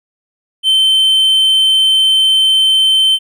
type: tone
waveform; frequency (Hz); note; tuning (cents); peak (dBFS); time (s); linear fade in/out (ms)
triangle; 3092; G7; -24; -6; 0.63-3.19; 50
effects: none